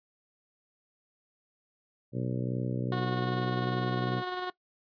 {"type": "harmonic tone", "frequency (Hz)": 62.5, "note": "B1", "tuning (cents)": 21, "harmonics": [2, 3, 4, 5, 6, 7, 8, 9], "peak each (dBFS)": [-32, -36, -38, -40, -42, -43, -44, -45], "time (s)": [2.12, 4.23], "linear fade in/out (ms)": 50}
{"type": "tone with tremolo", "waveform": "15% pulse", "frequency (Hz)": 364.2, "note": "F#4", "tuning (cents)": -27, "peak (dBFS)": -25, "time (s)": [2.92, 4.5], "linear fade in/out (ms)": 2, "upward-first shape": "square", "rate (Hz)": 20, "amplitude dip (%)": 30}
{"effects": ["noise-tail reverb RT60 0.1 s tail -19 dB re dry", "resampled to 11025 Hz"]}